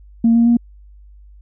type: tone with pitch steps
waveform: sine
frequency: 230 / 233.3 / 236.7 Hz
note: A#3 / A#3 / A#3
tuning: -23 / +2 / +27 cents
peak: -8 dBFS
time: 0.24-0.57 s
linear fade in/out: 5 ms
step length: 110 ms
effects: tanh soft clip ceiling -5 dBFS + added 50 Hz sine -40 dBFS peak until 1.41 s